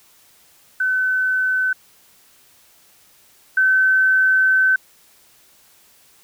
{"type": "tone pair in turn", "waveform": "sine", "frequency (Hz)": [1517, 1530.2], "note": ["F#6", "G6"], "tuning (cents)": [43, -42], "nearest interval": "unison", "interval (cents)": 15, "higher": "second", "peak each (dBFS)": [-16, -12], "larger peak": "second", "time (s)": [[0.8, 1.73], [3.57, 4.76]], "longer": "second", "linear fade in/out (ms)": 5, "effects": ["white hiss -53 dBFS RMS until 6.23 s"]}